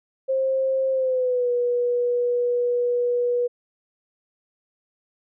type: tone with pitch glide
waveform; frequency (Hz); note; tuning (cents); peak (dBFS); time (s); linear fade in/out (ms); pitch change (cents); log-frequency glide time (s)
sine; 530 to 486; C5 to B4; +22 to -28; -19; 0.28-3.48; 20; -150; 0.91-1.51
effects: none